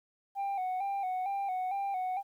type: tone with vibrato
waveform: sine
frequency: 766 Hz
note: G5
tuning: 40 cents flat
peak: -28 dBFS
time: 0.35-2.23 s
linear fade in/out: 50 ms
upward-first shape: square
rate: 2.2 Hz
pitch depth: 61 cents each way
effects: tanh soft clip ceiling -30 dBFS + 11-bit